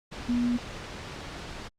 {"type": "tone in noise", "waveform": "sine", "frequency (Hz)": 241.8, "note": "B3", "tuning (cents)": -36, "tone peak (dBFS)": -23, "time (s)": [0.28, 0.58], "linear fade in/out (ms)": 20, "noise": "pink", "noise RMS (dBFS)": -39, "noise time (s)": [0.11, 1.69], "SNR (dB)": 13, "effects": ["low-pass 5000 Hz 12 dB/octave", "Opus 48 kbps"]}